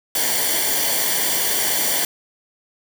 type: noise with comb filter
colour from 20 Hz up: white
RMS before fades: -20 dBFS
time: 0.15-2.05 s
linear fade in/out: 2 ms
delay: 0.77 ms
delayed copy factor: -0.7
effects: none